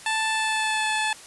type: tone with pitch glide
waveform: 15% pulse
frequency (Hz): 880 to 866.4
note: A5 to A5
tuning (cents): 0 to -27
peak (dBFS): -16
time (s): 0.06-1.13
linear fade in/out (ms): 2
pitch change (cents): -27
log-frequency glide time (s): 0.3-0.88
effects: white hiss -44 dBFS RMS until 1.26 s + resampled to 24000 Hz